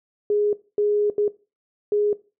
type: tone bursts at uneven times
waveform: sine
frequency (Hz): 415.3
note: G#4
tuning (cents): 0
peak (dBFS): -17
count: 4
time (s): 0.3-0.53 / 0.78-1.1 / 1.18-1.28 / 1.92-2.13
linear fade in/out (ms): 2
effects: noise-tail reverb RT60 0.3 s tail -18 dB re dry